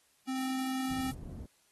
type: tone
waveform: square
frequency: 261.6 Hz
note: C4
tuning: in tune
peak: -33 dBFS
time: 0.27-1.12 s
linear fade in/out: 20 ms
type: noise with tremolo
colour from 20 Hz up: violet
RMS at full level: -43 dBFS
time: 0.36-1.14 s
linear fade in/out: 20 ms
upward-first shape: sine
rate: 4.6 Hz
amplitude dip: 25%
type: low-pass noise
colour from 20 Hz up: white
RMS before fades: -44 dBFS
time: 0.9-1.46 s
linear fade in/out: 5 ms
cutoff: 160 Hz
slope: 12 dB/octave
effects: white hiss -69 dBFS RMS until 1.71 s + AAC 32 kbps